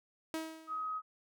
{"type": "tone with exponential decay", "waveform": "sawtooth", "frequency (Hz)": 320, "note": "D#4", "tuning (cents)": 49, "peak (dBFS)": -30, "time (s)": [0.34, 0.94], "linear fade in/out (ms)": 0, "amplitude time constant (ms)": 130}
{"type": "tone", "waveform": "sine", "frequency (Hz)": 1264, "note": "D#6", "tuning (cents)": 27, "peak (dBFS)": -35, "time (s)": [0.67, 1.02], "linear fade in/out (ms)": 50}
{"effects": []}